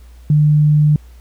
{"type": "tone", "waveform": "sine", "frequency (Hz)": 150, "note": "D3", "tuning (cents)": 37, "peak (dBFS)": -8, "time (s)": [0.3, 0.96], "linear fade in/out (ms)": 2, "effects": ["added 60 Hz sine -37 dBFS peak until 1.2 s", "pink hiss -53 dBFS RMS until 1.2 s"]}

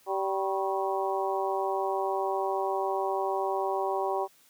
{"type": "harmonic tone with a mistuned harmonic", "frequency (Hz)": 193.4, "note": "G3", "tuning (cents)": -23, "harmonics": [2, 3, 4, 5, 6], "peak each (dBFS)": [-31, -34, -31, -34, -38], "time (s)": [0.06, 4.28], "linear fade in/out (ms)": 50, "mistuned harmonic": 6, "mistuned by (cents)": -100, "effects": ["white hiss -61 dBFS RMS until 4.49 s", "high-pass 100 Hz 12 dB/octave"]}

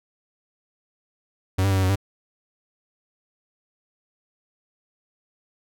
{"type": "tone with pitch steps", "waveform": "45% pulse", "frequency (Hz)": [94, 98.2, 96.1, 94.9, 92.5, 98.1], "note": ["F#2", "G2", "G2", "F#2", "F#2", "G2"], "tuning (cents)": [28, 4, -34, 44, 0, 2], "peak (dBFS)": -18, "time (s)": [1.58, 1.958], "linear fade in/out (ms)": 10, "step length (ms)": 63, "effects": []}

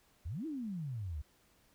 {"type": "exponential two-way sweep", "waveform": "sine", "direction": "up then down", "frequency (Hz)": [67.7, 333.8, 67.7], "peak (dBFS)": -37, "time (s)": [0.25, 1.22], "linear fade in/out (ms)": 10, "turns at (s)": 0.46, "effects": ["pink hiss -69 dBFS RMS until 1.74 s"]}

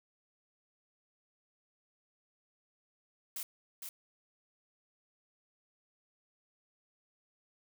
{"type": "noise with echo", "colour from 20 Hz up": "blue", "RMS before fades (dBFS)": -40, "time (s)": [3.36, 3.43], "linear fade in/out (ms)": 2, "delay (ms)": 460, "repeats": 1, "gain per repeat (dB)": -4, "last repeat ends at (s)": 3.89, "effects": []}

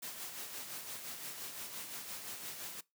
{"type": "noise with tremolo", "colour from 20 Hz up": "white", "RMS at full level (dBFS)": -43, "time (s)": [0.02, 2.81], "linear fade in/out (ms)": 10, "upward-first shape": "sine", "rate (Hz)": 5.8, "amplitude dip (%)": 45, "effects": ["noise-tail reverb RT60 0.2 s tail -22 dB re dry", "high-pass 100 Hz 12 dB/octave"]}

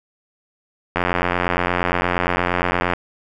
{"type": "click train", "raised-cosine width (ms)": 0.5, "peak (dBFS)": -3, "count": 176, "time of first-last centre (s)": [0.96, 2.935], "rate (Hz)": 88.6, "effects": []}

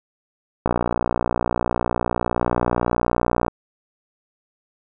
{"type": "click train", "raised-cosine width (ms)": 1, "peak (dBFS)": -5, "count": 170, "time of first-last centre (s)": [0.66, 3.481], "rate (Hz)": 59.9, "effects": []}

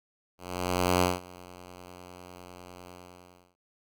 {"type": "tone with ADSR envelope", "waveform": "5% pulse", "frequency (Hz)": 89.9, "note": "F#2", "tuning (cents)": -49, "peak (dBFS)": -10, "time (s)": [0.38, 3.56], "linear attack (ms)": 640, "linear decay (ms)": 180, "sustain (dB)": -24, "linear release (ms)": 650, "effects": []}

